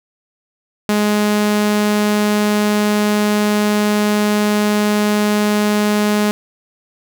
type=tone; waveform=sawtooth; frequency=209 Hz; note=G#3; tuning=11 cents sharp; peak=-9 dBFS; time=0.89-6.31 s; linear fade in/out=0 ms; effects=none